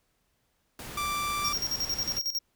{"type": "noise", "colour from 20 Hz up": "pink", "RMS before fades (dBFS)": -41, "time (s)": [0.79, 2.19], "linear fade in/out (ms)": 2}
{"type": "tone", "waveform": "sawtooth", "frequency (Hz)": 1174.7, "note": "D6", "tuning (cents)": 0, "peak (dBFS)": -25, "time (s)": [0.97, 1.53], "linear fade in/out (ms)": 5}
{"type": "tone with tremolo", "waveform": "square", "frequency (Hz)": 5588, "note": "F8", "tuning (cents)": 0, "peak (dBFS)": -27, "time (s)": [1.44, 2.39], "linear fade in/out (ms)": 10, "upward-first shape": "square", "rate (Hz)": 11, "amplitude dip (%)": 75}
{"effects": ["pink hiss -73 dBFS RMS until 2.55 s"]}